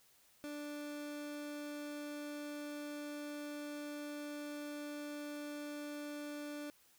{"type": "tone", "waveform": "30% pulse", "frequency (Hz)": 293.7, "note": "D4", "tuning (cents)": 0, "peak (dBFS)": -40, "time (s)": [0.44, 6.7], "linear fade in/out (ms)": 0, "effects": ["white hiss -68 dBFS RMS until 6.98 s"]}